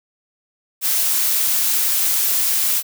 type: noise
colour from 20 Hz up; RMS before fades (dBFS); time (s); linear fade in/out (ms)
blue; -18; 0.81-2.83; 50
effects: none